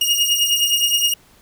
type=beating tone pair; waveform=sawtooth; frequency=2854 / 2863.6 Hz; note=F7 / F7; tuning=+37 / +43 cents; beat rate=9.6 Hz; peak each=-14 / -16 dBFS; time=0.01-1.14 s; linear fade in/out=5 ms; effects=pink hiss -52 dBFS RMS until 1.41 s